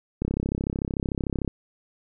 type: click train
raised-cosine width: 3 ms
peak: -13 dBFS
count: 43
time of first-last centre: 0.22-1.477 s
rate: 33.4 Hz
effects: none